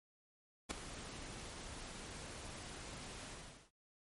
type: noise with ADSR envelope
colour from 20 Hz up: pink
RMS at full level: -36 dBFS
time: 0.69-3.71 s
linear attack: 21 ms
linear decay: 4 ms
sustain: -13 dB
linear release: 420 ms
effects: MP3 48 kbps